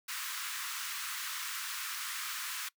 pink high-pass noise, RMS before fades -39 dBFS, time 0.08-2.69 s, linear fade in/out 10 ms, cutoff 1100 Hz, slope 48 dB/octave, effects noise-tail reverb RT60 0.1 s tail -22 dB re dry

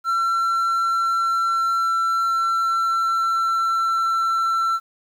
triangle tone with pitch glide, 1353 to 1343.7 Hz, E6 to E6, +45 to +33 cents, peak -16 dBFS, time 0.04-4.8 s, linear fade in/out 50 ms, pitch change -12 cents, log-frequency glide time 0.96-4.15 s, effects 9-bit

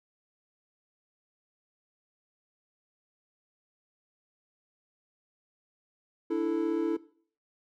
triangle chord, D suspended second, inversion none, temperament equal, 293.7 / 329.6 / 440 Hz, D4 / E4 / A4, 0 / 0 / 0 cents, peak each -31 / -26 / -30 dBFS, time 6.3-6.97 s, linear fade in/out 10 ms, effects noise-tail reverb RT60 0.5 s tail -19 dB re dry + MP3 96 kbps

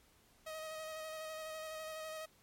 sawtooth tone with vibrato, 630 Hz, D#5, 21 cents sharp, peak -39 dBFS, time 0.46-2.26 s, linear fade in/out 10 ms, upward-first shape square, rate 12 Hz, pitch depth 15 cents each way, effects pink hiss -68 dBFS RMS until 2.42 s + MP3 64 kbps

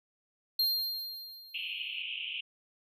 square tone with exponential decay, 4198 Hz, C8, 5 cents sharp, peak -25 dBFS, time 0.59-2.02 s, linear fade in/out 5 ms, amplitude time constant 310 ms
white band-pass noise, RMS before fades -38 dBFS, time 1.54-2.41 s, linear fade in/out 10 ms, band 2500 to 3100 Hz, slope 96 dB/octave
effects none

